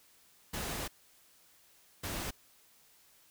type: noise bursts at uneven times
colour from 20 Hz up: pink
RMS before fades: -38 dBFS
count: 2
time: 0.53-0.88 / 2.03-2.31 s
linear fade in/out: 10 ms
effects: white hiss -64 dBFS RMS until 3.3 s